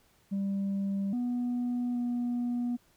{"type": "tone with pitch steps", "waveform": "sine", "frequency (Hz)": [197.1, 244.4, 242.2], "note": ["G3", "B3", "B3"], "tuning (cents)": [10, -18, -34], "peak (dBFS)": -26, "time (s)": [0.31, 2.77], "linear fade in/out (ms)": 20, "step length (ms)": 820, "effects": ["tanh soft clip ceiling -27 dBFS", "pink hiss -66 dBFS RMS until 2.96 s"]}